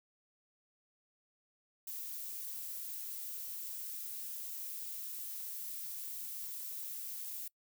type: noise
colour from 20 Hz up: violet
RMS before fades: -43 dBFS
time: 1.87-7.48 s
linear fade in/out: 5 ms
effects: noise-tail reverb RT60 0.1 s tail -24 dB re dry